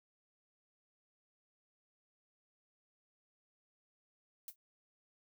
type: noise with exponential decay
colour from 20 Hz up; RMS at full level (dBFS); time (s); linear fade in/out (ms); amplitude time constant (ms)
violet; -41; 4.48-4.56; 2; 16
effects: none